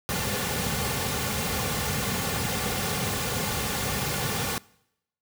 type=noise with comb filter; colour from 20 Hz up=pink; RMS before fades=-28 dBFS; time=0.09-4.58 s; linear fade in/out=0 ms; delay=3.1 ms; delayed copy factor=-0.6; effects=noise-tail reverb RT60 0.8 s tail -23 dB re dry + high-pass 60 Hz 12 dB/octave